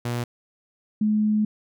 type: tone pair in turn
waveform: sawtooth / sine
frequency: 120.3 / 212.9 Hz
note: B2 / G#3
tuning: -45 / +43 cents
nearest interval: minor seventh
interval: 988 cents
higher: second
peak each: -21 / -18 dBFS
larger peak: second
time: 0.05-0.24 / 1.01-1.45 s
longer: second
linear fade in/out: 5 ms
effects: none